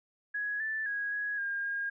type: tone with pitch steps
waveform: sine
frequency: 1671 / 1759 / 1650 / 1667 / 1613 / 1622 Hz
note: G#6 / A6 / G#6 / G#6 / G6 / G#6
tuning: +10 / -1 / -12 / +6 / +49 / -41 cents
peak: -31 dBFS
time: 0.34-1.9 s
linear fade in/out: 10 ms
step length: 260 ms
effects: none